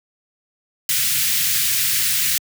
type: band-stop noise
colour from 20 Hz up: white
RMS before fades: -19 dBFS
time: 0.89-2.38 s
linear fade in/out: 2 ms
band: 160 to 1700 Hz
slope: 24 dB/octave
effects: high-pass 100 Hz 12 dB/octave